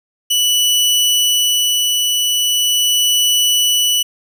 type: tone with tremolo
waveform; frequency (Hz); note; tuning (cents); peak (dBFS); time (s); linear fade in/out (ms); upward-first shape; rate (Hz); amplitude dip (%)
sawtooth; 2960; F#7; 0; -8; 0.3-4.03; 10; sine; 0.41; 25
effects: none